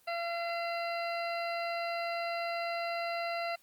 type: harmonic tone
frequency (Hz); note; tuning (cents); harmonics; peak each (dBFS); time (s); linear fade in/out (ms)
682; F5; -41; 1 / 2 / 3 / 4 / 6 / 7; -34 / -41 / -41 / -43 / -47 / -50; 0.07-3.56; 10
effects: white hiss -65 dBFS RMS until 3.62 s + Opus 24 kbps